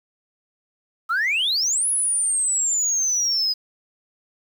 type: exponential two-way sweep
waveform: sine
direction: up then down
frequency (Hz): 1265 to 10590 to 4962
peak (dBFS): -17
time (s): 1.09-3.54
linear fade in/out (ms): 20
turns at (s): 1.88
effects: tanh soft clip ceiling -16 dBFS + 8-bit